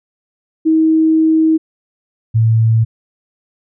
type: tone pair in turn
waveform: sine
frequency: 318.5 / 112.61 Hz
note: D#4 / A2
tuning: +41 / +41 cents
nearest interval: octave + tritone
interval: 1800 cents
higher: first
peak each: -8 dBFS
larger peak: neither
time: 0.65-1.58 / 2.34-2.85 s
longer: first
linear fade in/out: 20 ms
effects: none